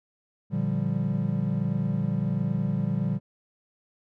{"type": "chord", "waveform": "triangle", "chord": "G minor seventh", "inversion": "first", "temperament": "equal", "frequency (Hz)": [116.54, 146.83, 174.61, 196], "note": ["Bb2", "D3", "F3", "G3"], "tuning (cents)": [0, 0, 0, 0], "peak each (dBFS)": [-29, -27, -28, -27], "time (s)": [0.5, 3.2], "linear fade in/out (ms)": 50, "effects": []}